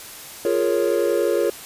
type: chord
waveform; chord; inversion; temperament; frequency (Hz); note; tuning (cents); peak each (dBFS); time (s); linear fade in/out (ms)
triangle; Bb minor seventh; second; equal; 349.2 / 415.3 / 466.2 / 554.4; F4 / Ab4 / Bb4 / Db5; 0 / 0 / 0 / 0; -21; 0.45-1.5; 2
effects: white hiss -38 dBFS RMS until 1.65 s + resampled to 32000 Hz